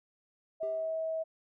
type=tone; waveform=sine; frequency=644 Hz; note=E5; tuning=41 cents flat; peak=-31 dBFS; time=0.6-1.24 s; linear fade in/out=20 ms
type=tone with exponential decay; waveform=triangle; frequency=398.3 Hz; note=G4; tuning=28 cents sharp; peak=-38 dBFS; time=0.63-1.19 s; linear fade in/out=0 ms; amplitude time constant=120 ms
effects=none

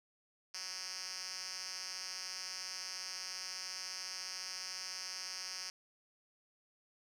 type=tone with band-pass filter; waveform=5% pulse; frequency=185.7 Hz; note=F#3; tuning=7 cents sharp; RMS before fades=-44 dBFS; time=0.54-5.7 s; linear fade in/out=2 ms; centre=5200 Hz; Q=3.2; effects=none

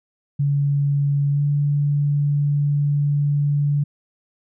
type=tone with pitch glide; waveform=sine; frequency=142.2 to 144.6 Hz; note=C#3 to D3; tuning=+45 to -27 cents; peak=-16 dBFS; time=0.39-3.84 s; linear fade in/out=10 ms; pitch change=+28 cents; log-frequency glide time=1.31-1.42 s; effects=none

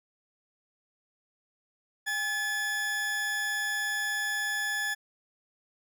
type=tone pair together; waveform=40% pulse; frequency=811.7 / 1720 Hz; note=G#5 / A6; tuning=-40 / -40 cents; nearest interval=octave + minor second; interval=1300 cents; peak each=-40 / -28 dBFS; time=2.06-4.95 s; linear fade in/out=20 ms; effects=none

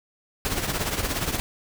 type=noise with tremolo; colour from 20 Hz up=pink; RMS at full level=-24 dBFS; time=0.45-1.4 s; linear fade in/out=0 ms; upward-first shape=triangle; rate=17 Hz; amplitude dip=70%; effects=none

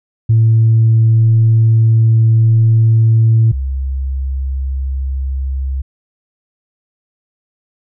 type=tone pair in turn; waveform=sine; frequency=112.6 / 66.74 Hz; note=A2 / C2; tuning=+40 / +35 cents; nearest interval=major sixth; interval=905 cents; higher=first; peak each=-5 / -15 dBFS; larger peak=first; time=0.29-3.52 / 3.52-5.82 s; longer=first; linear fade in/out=10 ms; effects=tanh soft clip ceiling -3 dBFS

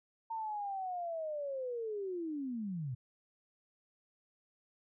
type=linear sweep; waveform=sine; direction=down; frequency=913 to 116.7 Hz; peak=-36 dBFS; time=0.3-2.95 s; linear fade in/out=10 ms; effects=none

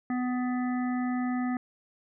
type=harmonic tone; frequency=249.7 Hz; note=B3; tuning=19 cents sharp; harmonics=1 / 3 / 5 / 7 / 8; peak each=-27 / -37 / -41 / -44 / -45 dBFS; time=0.1-1.57 s; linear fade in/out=2 ms; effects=none

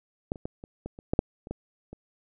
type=clicks; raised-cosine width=2 ms; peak=-15 / -30 / -19 / -28 / -22 / -30 / -11 / -6 / -28 / -19 / -28 dBFS; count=11; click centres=0.319 / 0.358 / 0.455 / 0.639 / 0.86 / 0.989 / 1.135 / 1.191 / 1.471 / 1.51 / 1.93 s; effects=none

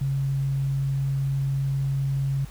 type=tone; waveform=sine; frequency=136.8 Hz; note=C#3; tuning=23 cents flat; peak=-22 dBFS; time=0.01-2.45 s; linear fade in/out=5 ms; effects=added 50 Hz sine -40 dBFS peak until 2.5 s + pink hiss -49 dBFS RMS until 2.5 s

